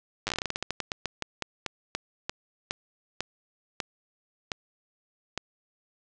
slowing click train, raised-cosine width 0.2 ms, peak -12 dBFS, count 27, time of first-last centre 0.27-5.376 s, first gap 9 ms, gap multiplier 1.2, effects resampled to 22050 Hz + 9-bit

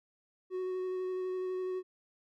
triangle tone with vibrato, 370 Hz, F#4, in tune, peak -31 dBFS, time 0.5-1.83 s, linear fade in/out 50 ms, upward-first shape square, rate 12 Hz, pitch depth 9 cents each way, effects none

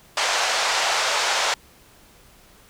pink band-pass noise, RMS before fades -22 dBFS, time 0.17-1.54 s, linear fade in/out 2 ms, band 620 to 7000 Hz, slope 24 dB/octave, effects pink hiss -52 dBFS RMS until 2.69 s

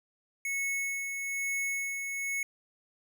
square tone with tremolo, 2200 Hz, C#7, 14 cents flat, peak -30 dBFS, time 0.45-2.43 s, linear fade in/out 2 ms, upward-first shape sine, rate 1.1 Hz, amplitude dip 40%, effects none

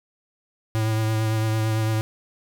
square tone with vibrato, 110 Hz, A2, in tune, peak -21 dBFS, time 0.75-2.01 s, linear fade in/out 0 ms, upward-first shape triangle, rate 8.9 Hz, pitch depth 24 cents each way, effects none

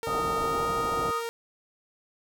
sawtooth tone with pitch glide, 458 to 463.9 Hz, A#4 to A#4, -31 to -8 cents, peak -27 dBFS, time 0.03-1.29 s, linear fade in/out 0 ms, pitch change +23 cents, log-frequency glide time 0.39-0.64 s
sine tone, 1244.5 Hz, D#6, in tune, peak -27 dBFS, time 0.06-1.22 s, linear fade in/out 50 ms
white low-pass noise, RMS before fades -35 dBFS, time 0.07-1.11 s, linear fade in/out 0 ms, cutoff 880 Hz, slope 96 dB/octave
effects none

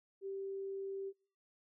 sine tone, 390.2 Hz, G4, 8 cents flat, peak -39 dBFS, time 0.21-1.13 s, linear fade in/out 50 ms, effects noise-tail reverb RT60 0.5 s tail -26 dB re dry

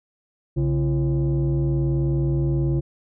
sine tone with frequency modulation, 139.4 Hz, C#3, 10 cents sharp, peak -17 dBFS, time 0.56-2.81 s, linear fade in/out 20 ms, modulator 200 Hz, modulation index 0.89, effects tanh soft clip ceiling -15 dBFS

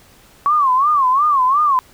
sine tone with vibrato, 1108.7 Hz, C#6, in tune, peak -11 dBFS, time 0.46-1.79 s, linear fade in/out 0 ms, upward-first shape sine, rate 2.8 Hz, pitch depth 170 cents each way, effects pink hiss -48 dBFS RMS until 1.93 s

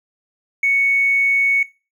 triangle tone, 2220 Hz, C#7, 2 cents sharp, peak -10 dBFS, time 0.63-1.63 s, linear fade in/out 5 ms, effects noise-tail reverb RT60 0.3 s tail -22 dB re dry + tanh soft clip ceiling -11 dBFS

